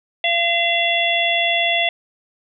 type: harmonic tone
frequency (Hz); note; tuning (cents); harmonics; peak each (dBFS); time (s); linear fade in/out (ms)
683; F5; -39; 1 / 3 / 4 / 5; -21 / -21 / -21 / -21; 0.24-1.89; 2
effects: none